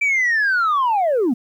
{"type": "linear sweep", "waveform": "sine", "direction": "down", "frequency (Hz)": [2349, 215.6], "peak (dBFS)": -13, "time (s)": [0.01, 1.34], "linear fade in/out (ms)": 10, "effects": ["tanh soft clip ceiling -13 dBFS", "9-bit"]}